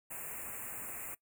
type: band-stop noise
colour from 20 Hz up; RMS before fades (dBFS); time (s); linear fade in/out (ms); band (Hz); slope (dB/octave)
white; -43; 0.1-1.15; 10; 2700 to 7100; 96
effects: noise-tail reverb RT60 0.1 s tail -21 dB re dry

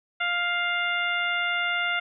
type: harmonic tone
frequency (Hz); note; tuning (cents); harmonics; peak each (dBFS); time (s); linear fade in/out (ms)
701; F5; +6; 1 / 2 / 3 / 4 / 5; -33 / -27 / -28 / -32 / -36; 0.2-2; 10
effects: none

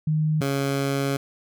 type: tone pair in turn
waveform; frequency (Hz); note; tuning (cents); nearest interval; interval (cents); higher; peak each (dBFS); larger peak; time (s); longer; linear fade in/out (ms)
sine / 15% pulse; 154.7 / 138.5; D#3 / C#3; -10 / -1; major second; 191; first; -19 / -16; second; 0.07-0.41 / 0.41-1.17; second; 5
effects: none

